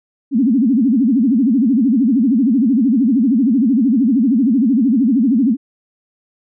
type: tone with vibrato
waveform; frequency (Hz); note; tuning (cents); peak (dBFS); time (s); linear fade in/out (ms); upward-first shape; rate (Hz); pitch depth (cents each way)
sine; 246.9; B3; 0; -10; 0.31-5.57; 50; sine; 13; 260
effects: none